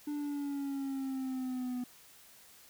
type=exponential sweep; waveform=triangle; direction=down; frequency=295.6 to 246.9 Hz; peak=-32 dBFS; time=0.07-1.84 s; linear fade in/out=5 ms; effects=white hiss -58 dBFS RMS until 2.69 s